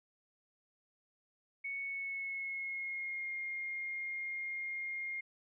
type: tone with pitch glide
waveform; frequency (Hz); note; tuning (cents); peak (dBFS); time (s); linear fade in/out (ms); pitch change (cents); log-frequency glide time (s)
sine; 2217 to 2128; C#7 to C7; 0 to +29; -37; 1.64-5.21; 10; -71; 1.81-3.32
effects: none